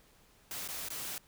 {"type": "noise with dropouts", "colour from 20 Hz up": "white", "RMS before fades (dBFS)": -40, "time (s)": [0.51, 1.18], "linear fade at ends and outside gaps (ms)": 1, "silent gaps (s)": [[0.677, 0.687], [0.886, 0.903]], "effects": ["pink hiss -64 dBFS RMS until 1.27 s"]}